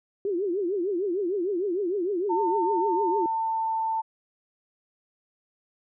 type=tone with vibrato; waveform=sine; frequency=375.5 Hz; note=F#4; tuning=26 cents sharp; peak=-24 dBFS; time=0.25-3.26 s; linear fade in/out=2 ms; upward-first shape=triangle; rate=6.6 Hz; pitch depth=230 cents each way
type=tone with pitch glide; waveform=sine; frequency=902 to 892.2 Hz; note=A5 to A5; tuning=+43 to +24 cents; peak=-24 dBFS; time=2.29-4.02 s; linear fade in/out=20 ms; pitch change=-19 cents; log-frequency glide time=2.86-3.8 s
effects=none